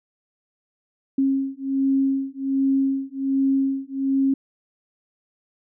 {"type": "beating tone pair", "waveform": "sine", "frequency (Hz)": [270, 271.3], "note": ["C#4", "C#4"], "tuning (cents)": [-45, -37], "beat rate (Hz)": 1.3, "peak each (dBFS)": -22, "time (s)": [1.18, 4.34], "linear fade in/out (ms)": 5, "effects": []}